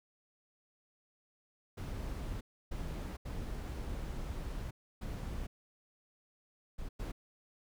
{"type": "noise bursts at uneven times", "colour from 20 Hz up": "brown", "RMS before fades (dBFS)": -40, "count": 6, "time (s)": [[1.77, 2.41], [2.71, 3.17], [3.25, 4.71], [5.01, 5.47], [6.78, 6.89], [6.99, 7.12]], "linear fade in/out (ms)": 10, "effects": []}